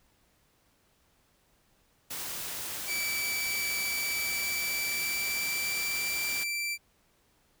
white noise, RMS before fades -37 dBFS, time 2.1-6.44 s, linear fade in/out 10 ms
sawtooth tone with pitch glide, 2309 to 2343 Hz, D7 to D7, -30 to -5 cents, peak -27 dBFS, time 2.86-6.78 s, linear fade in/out 50 ms, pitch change +25 cents, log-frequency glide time 3.98-6.07 s
effects pink hiss -68 dBFS RMS until 7.6 s

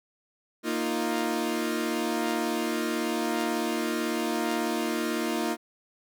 sawtooth chord, Bb suspended fourth, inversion none, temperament equal, 233.1 / 311.1 / 349.2 Hz, Bb3 / Eb4 / F4, 0 / 0 / 0 cents, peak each -27 dBFS, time 0.63-5.57 s, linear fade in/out 50 ms, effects none

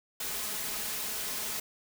white noise with comb filter, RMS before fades -35 dBFS, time 0.2-1.6 s, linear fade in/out 5 ms, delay 4.7 ms, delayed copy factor +0.55, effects none

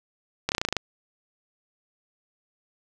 slowing click train, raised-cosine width 0.2 ms, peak -7 dBFS, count 9, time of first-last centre 0.49-0.767 s, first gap 29 ms, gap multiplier 1.05, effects none

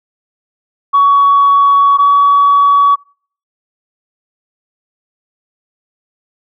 sine tone pair in turn, 1124 / 1133.1 Hz, C#6 / C#6, +24 / +38 cents, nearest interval unison, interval 14 cents, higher second, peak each -4 dBFS, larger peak neither, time 0.93-1.98 / 1.98-2.96 s, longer first, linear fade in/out 20 ms, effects noise-tail reverb RT60 0.5 s tail -26 dB re dry + tanh soft clip ceiling -1 dBFS

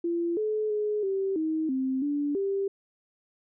sine tone with pitch steps, 340.9 / 429.2 / 421 / 387.7 / 316.1 / 262.6 / 289.6 / 393.6 Hz, F4 / A4 / G#4 / G4 / D#4 / C4 / D4 / G4, -42 / -43 / +24 / -19 / +27 / +6 / -24 / +7 cents, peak -25 dBFS, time 0.04-2.68 s, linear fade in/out 5 ms, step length 330 ms, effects none

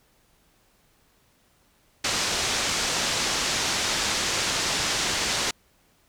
white low-pass noise, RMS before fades -26 dBFS, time 2.04-5.51 s, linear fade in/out 5 ms, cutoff 6900 Hz, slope 24 dB/octave, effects pink hiss -63 dBFS RMS until 6.08 s

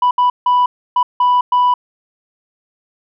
sine tone bursts at uneven times, 987.8 Hz, B5, in tune, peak -7 dBFS, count 6, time 0.02-0.11 / 0.18-0.3 / 0.46-0.66 / 0.96-1.03 / 1.2-1.41 / 1.52-1.74 s, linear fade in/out 5 ms, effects tanh soft clip ceiling -8 dBFS

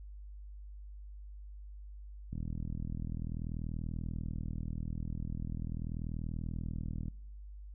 click train, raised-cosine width 5 ms, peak -27 dBFS, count 193, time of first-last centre 2.33-7.082 s, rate 40.4 Hz, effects noise-tail reverb RT60 0.8 s tail -22 dB re dry + added 50 Hz sine -45 dBFS peak until 7.74 s

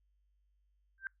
sine tone with exponential growth, 1568 Hz, G6, in tune, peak -32 dBFS, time 0.98-1.07 s, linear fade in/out 1 ms, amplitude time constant 19 ms, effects noise-tail reverb RT60 0.2 s tail -26 dB re dry + added 50 Hz sine -70 dBFS peak until 1.2 s

